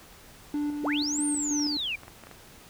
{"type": "tone with tremolo", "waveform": "triangle", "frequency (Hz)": 293.8, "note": "D4", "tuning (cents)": 1, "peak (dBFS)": -24, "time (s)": [0.54, 1.77], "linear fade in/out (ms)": 2, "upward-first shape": "square", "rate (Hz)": 3.1, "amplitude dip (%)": 40}
{"type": "linear two-way sweep", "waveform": "sine", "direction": "up then down", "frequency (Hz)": [130.81, 9100, 2263], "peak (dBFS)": -28, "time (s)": [0.83, 1.96], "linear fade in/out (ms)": 10, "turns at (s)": 1.25}
{"type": "clicks", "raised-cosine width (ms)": 0.5, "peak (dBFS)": -30, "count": 6, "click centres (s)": [1.597, 2.034, 2.081, 2.237, 2.27, 2.313]}
{"effects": ["pink hiss -51 dBFS RMS until 2.69 s"]}